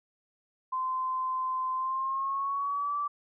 sine tone with pitch glide, 1034 to 1160.6 Hz, C6 to D6, -21 to -21 cents, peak -28 dBFS, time 0.72-3.08 s, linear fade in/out 10 ms, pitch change +200 cents, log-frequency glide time 1.74-2.97 s, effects none

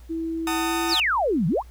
sine tone with pitch glide, 327.1 to 334.9 Hz, E4 to E4, -13 to +27 cents, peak -25 dBFS, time 0.09-0.95 s, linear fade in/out 20 ms, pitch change +40 cents, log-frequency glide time 0.56-0.8 s
sawtooth chord, D# diminished, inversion first, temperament just, 746.7 / 896 / 1244.5 Hz, F#5 / A5 / D#6, +16 / +31 / 0 cents, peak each -27 / -25 / -25 dBFS, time 0.47-1 s, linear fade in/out 2 ms
sine exponential two-way sweep, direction down then up, 6150 to 147.3 to 1226 Hz, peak -19 dBFS, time 0.88-1.63 s, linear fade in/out 50 ms, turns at 1.47 s
effects added 59 Hz sine -42 dBFS peak until 1.7 s + pink hiss -57 dBFS RMS until 1.7 s

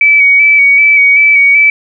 sine tone with vibrato, 2279 Hz, C#7, 47 cents sharp, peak -3 dBFS, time 0.01-1.7 s, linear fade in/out 2 ms, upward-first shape square, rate 2.6 Hz, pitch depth 22 cents each way, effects none

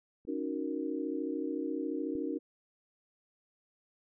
clicks, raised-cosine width 3 ms, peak -44 / -36 dBFS, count 2, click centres 0.251 / 2.153 s
sine chord, D# minor seventh, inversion third, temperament equal, 277.2 / 311.1 / 370 / 466.2 Hz, C#4 / D#4 / F#4 / A#4, 0 / 0 / 0 / 0 cents, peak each -37 / -36 / -40 / -40 dBFS, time 0.27-2.39 s, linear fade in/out 20 ms
effects none

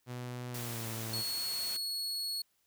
sawtooth tone with pitch glide, 123.47 to 112.57 Hz, B2 to A2, 0 to +40 cents, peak -35 dBFS, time 0.06-1.24 s, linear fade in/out 50 ms, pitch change -160 cents, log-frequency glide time 0.5-0.91 s
white noise, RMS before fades -43 dBFS, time 0.54-1.77 s, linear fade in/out 5 ms
40% pulse tone, 4354 Hz, C#8, 32 cents flat, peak -33 dBFS, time 1.13-2.42 s, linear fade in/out 5 ms
effects white hiss -75 dBFS RMS until 2.66 s

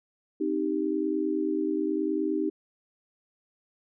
sine chord, C minor, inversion none, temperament equal, 261.6 / 311.1 / 392 Hz, C4 / Eb4 / G4, 0 / 0 / 0 cents, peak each -33 / -27 / -30 dBFS, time 0.4-2.5 s, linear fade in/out 10 ms, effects none

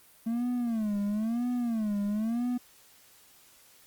triangle tone with vibrato, 223.6 Hz, A3, 28 cents sharp, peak -25 dBFS, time 0.26-2.58 s, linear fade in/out 10 ms, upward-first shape sine, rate 1 Hz, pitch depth 170 cents each way, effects white hiss -58 dBFS RMS until 3.86 s + Opus 32 kbps

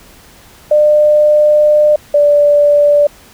sine tone pair in turn, 600 / 583.9 Hz, D5 / D5, +37 / -10 cents, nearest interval unison, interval 47 cents, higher first, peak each -5 dBFS, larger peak neither, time 0.71-1.96 / 2.14-3.07 s, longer first, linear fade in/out 5 ms, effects pink hiss -41 dBFS RMS until 3.33 s

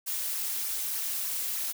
blue noise with flanger, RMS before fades -32 dBFS, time 0.06-1.73 s, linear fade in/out 20 ms, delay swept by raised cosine 0.24 to 4.74 ms, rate 3.3 Hz, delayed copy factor -0.5, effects none

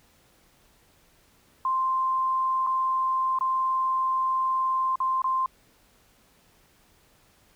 sine tone with dropouts, 1046.5 Hz, C6, in tune, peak -22 dBFS, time 1.65-5.46 s, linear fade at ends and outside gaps 2 ms, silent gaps 2.666-2.67 / 3.388-3.409 / 4.957-5.002 / 5.219-5.242 s, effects pink hiss -61 dBFS RMS until 7.55 s

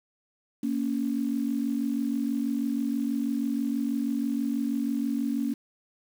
sine tone pair together, 233.3 / 279.5 Hz, A#3 / C#4, +2 / +14 cents, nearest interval minor third, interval 312 cents, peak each -28 dBFS, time 0.63-5.54 s, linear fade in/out 5 ms, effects 8-bit

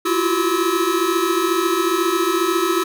square tone cluster, 334.5 / 348.8 / 376.7 / 1293 Hz, E4 / F4 / F#4 / E6, +25 / -2 / +31 / -34 cents, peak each -23 dBFS, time 0.05-2.84 s, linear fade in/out 10 ms, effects none

